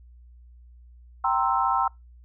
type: chord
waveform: sine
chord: C dominant seventh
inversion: second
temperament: equal with one note detuned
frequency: 780.8 / 932.3 / 1046.5 / 1318.5 Hz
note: G5 / Bb5 / C6 / E6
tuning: -7 / 0 / 0 / 0 cents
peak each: -26 dBFS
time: 1.24-1.88 s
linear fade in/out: 5 ms
effects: noise-tail reverb RT60 0.2 s tail -26 dB re dry + added 60 Hz sine -47 dBFS peak until 2.24 s